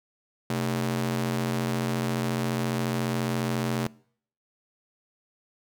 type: ring-modulated tone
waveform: sawtooth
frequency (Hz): 174.61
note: F3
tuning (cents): 0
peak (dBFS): -19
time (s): 0.5-3.87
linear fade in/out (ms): 0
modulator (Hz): 47.2
effects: noise-tail reverb RT60 0.6 s tail -24 dB re dry